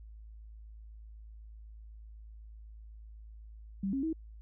sine tone with pitch steps, 194.9 / 271.2 / 320.6 Hz, G3 / C#4 / E4, -10 / -38 / -48 cents, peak -30 dBFS, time 3.83-4.13 s, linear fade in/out 5 ms, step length 100 ms, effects added 54 Hz sine -47 dBFS peak until 4.41 s

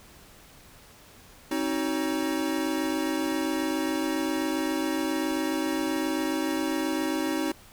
square tone cluster, 267.4 / 314.8 / 373.6 / 561 Hz, C4 / D#4 / F#4 / C#5, +38 / +20 / +17 / +21 cents, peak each -32 / -29 / -35 / -37 dBFS, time 1.51-7.52 s, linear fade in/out 5 ms, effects pink hiss -52 dBFS RMS until 7.72 s

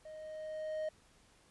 triangle tone with level ramp, 622.3 Hz, D#5, in tune, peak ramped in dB -45 to -32 dBFS, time 0.05-0.89 s, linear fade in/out 5 ms, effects pink hiss -66 dBFS RMS until 1.5 s + resampled to 24000 Hz

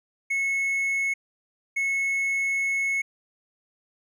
triangle tone bursts at uneven times, 2191 Hz, C#7, 21 cents flat, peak -21 dBFS, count 2, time 0.3-1.14 / 1.76-3.02 s, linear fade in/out 10 ms, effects none

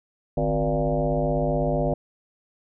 sine tone with frequency modulation, 370 Hz, F#4, in tune, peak -20 dBFS, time 0.37-1.94 s, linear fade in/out 5 ms, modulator 108 Hz, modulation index 3, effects none

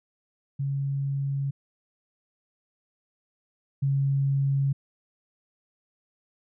sine tone pair in turn, 138.59 / 137.97 Hz, C#3 / C#3, 0 / -8 cents, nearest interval unison, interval 8 cents, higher first, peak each -25 / -21 dBFS, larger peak second, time 0.59-1.51 / 3.82-4.73 s, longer first, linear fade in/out 10 ms, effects none

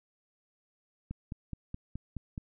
click train, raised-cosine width 5 ms, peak -25 dBFS, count 7, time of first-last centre 1.11-2.378 s, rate 4.73 Hz, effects none

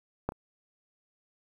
clicks, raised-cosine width 1 ms, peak -15 / -30 dBFS, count 2, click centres 0.29 / 0.321 s, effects 9-bit

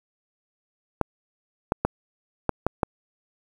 clicks, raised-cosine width 1 ms, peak -6 dBFS, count 6, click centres 1.013 / 1.721 / 1.85 / 2.493 / 2.666 / 2.832 s, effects 7-bit

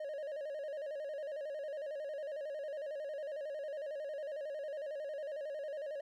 triangle tone with vibrato, 585 Hz, D5, 7 cents flat, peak -37 dBFS, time 0-6.01 s, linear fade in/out 5 ms, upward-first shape square, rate 11 Hz, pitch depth 90 cents each way, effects none

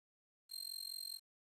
sawtooth tone with amplitude modulation, 4186 Hz, C8, in tune, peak -37 dBFS, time 0.49-1.2 s, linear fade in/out 50 ms, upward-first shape sine, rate 44.7 Hz, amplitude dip 100%, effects resampled to 32000 Hz + 11-bit

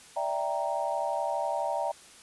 sine chord, E half-diminished seventh, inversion third, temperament equal, 587.3 / 659.3 / 784 / 932.3 Hz, D5 / E5 / G5 / Bb5, 0 / 0 / 0 / 0 cents, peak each -33 dBFS, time 0.16-1.92 s, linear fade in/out 10 ms, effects white hiss -52 dBFS RMS until 2.22 s + resampled to 24000 Hz

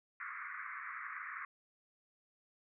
pink band-pass noise, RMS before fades -45 dBFS, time 0.2-1.45 s, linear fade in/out 2 ms, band 1100 to 2200 Hz, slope 96 dB/octave, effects none

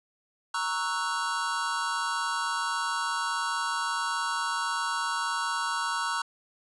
square chord, F# dominant seventh, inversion first, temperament equal, 932.3 / 1108.7 / 1318.5 / 1480 Hz, A#5 / C#6 / E6 / F#6, 0 / 0 / 0 / 0 cents, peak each -34 dBFS, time 0.54-6.22 s, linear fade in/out 5 ms, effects resampled to 24000 Hz

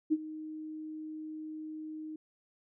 sine tone with ADSR envelope, 311.1 Hz, D#4, in tune, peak -22 dBFS, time 0.1-2.16 s, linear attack 26 ms, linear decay 41 ms, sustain -17 dB, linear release 4 ms, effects none

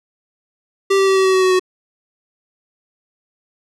square tone with pitch steps, 391.2 / 388 / 384.9 / 381.8 / 378.7 / 375.7 / 372.7 / 369.7 Hz, G4 / G4 / G4 / G4 / F#4 / F#4 / F#4 / F#4, -4 / -18 / -32 / -46 / +40 / +26 / +13 / -1 cents, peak -12 dBFS, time 0.9-1.596 s, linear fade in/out 10 ms, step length 87 ms, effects low-pass 8000 Hz 12 dB/octave

